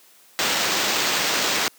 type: noise with sample-and-hold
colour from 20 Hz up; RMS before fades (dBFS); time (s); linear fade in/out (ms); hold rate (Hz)
white; -22; 0.39-1.68; 0; 11025
effects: white hiss -53 dBFS RMS until 1.78 s + high-pass 200 Hz 12 dB/octave

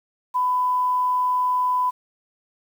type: tone with quantisation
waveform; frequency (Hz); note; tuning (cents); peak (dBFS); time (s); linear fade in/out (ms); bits
sine; 1000; B5; +21; -18; 0.34-1.91; 20; 8
effects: none

